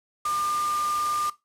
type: tone in noise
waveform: sine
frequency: 1200 Hz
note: D6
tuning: 37 cents sharp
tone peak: -24 dBFS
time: 0.25-1.3 s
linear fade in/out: 5 ms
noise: white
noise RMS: -35 dBFS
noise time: 0.25-1.3 s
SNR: +8 dB
effects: noise-tail reverb RT60 0.2 s tail -17 dB re dry + low-pass 10000 Hz 12 dB/octave